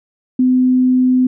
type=tone; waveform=sine; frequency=254.4 Hz; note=C4; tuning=48 cents flat; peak=-9 dBFS; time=0.39-1.27 s; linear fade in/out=5 ms; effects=none